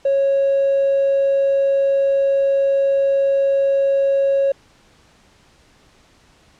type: tone with hard clipping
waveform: sine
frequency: 550 Hz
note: C#5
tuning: 14 cents flat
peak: -14 dBFS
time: 0.05-4.52 s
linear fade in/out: 5 ms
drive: 1 dB
effects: pink hiss -53 dBFS RMS until 6.59 s + low-pass 7000 Hz 12 dB/octave